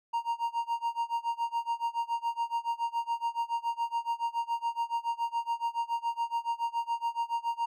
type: tone with tremolo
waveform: triangle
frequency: 932.3 Hz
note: A#5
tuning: in tune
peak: -24 dBFS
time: 0.13-7.66 s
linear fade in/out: 10 ms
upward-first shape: sine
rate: 7.1 Hz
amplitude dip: 95%
effects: none